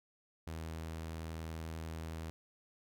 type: tone with vibrato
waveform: sawtooth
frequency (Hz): 80.8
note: E2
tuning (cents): -34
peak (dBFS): -37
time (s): 0.47-2.3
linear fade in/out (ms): 0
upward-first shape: sine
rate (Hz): 11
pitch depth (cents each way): 9
effects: none